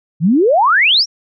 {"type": "exponential sweep", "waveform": "sine", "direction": "up", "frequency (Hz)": [145.5, 5840], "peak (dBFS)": -8, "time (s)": [0.2, 1.06], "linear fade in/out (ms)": 50, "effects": []}